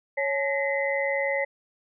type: tone cluster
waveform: sine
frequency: 554 / 857 / 1888 / 2038 Hz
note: C#5 / A5 / A#6 / C7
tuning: -1 / -46 / +22 / -46 cents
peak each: -26 / -34 / -34 / -28 dBFS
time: 0.17-1.45 s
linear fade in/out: 10 ms
effects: none